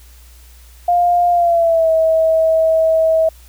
sine tone with pitch glide, 703 to 644.7 Hz, F5 to E5, +11 to -39 cents, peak -10 dBFS, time 0.88-3.29 s, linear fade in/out 5 ms, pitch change -150 cents, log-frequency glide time 1.31-1.9 s, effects added 60 Hz sine -40 dBFS peak until 3.48 s + white hiss -48 dBFS RMS until 3.48 s

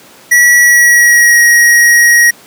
square tone with pitch glide, 1935 to 1893 Hz, B6 to A#6, -36 to +26 cents, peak -4 dBFS, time 0.31-2.31 s, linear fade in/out 10 ms, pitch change -38 cents, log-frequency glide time 0.61-1.39 s, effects pink hiss -38 dBFS RMS until 2.46 s + high-pass 200 Hz 12 dB/octave

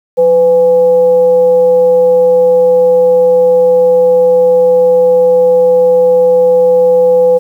sine tone with frequency modulation, 503 Hz, B4, 32 cents sharp, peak -4 dBFS, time 0.17-7.39 s, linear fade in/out 20 ms, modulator 323 Hz, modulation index 0.27, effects high-pass 200 Hz 12 dB/octave + 7-bit

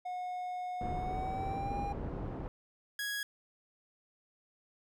triangle tone with pitch glide, 726 to 805.5 Hz, F#5 to G5, -33 to +47 cents, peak -34 dBFS, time 0.05-1.93 s, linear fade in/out 10 ms, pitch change +180 cents, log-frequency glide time 0.94-1.77 s
pink low-pass noise, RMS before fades -39 dBFS, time 0.81-2.48 s, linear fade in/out 0 ms, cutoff 670 Hz, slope 12 dB/octave
sawtooth tone, 1661 Hz, G#6, in tune, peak -31 dBFS, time 2.99-3.23 s, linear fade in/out 2 ms
effects none

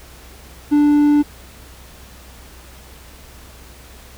triangle tone, 293.7 Hz, D4, in tune, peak -8 dBFS, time 0.71-1.23 s, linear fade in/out 20 ms, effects added 63 Hz sine -42 dBFS peak until 4.17 s + pink hiss -43 dBFS RMS until 4.17 s

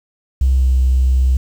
triangle tone with pitch glide, 65.41 to 64.32 Hz, C2 to C2, 0 to -29 cents, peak -6 dBFS, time 0.41-1.37 s, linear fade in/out 5 ms, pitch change -29 cents, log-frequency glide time 0.55-0.68 s, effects tanh soft clip ceiling -8 dBFS + 7-bit

